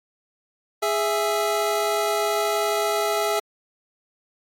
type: tone pair together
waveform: 25% pulse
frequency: 415.3 / 662.4 Hz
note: G#4 / E5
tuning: 0 / +8 cents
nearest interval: minor sixth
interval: 808 cents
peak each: -20 dBFS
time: 0.82-3.4 s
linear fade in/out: 10 ms
effects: AAC 48 kbps